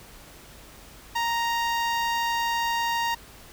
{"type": "tone with notch filter", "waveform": "sawtooth", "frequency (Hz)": 932.3, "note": "A#5", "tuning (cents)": 0, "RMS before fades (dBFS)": -26, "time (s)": [1.15, 3.15], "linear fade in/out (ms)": 10, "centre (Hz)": 9800, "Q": 1, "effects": ["added 50 Hz sine -54 dBFS peak until 3.52 s", "pink hiss -48 dBFS RMS until 3.52 s"]}